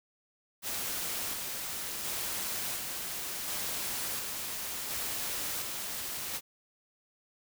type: noise with tremolo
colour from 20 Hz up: white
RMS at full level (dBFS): -35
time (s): 0.62-6.41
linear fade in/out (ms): 50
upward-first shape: square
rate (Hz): 0.7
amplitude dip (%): 25
effects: none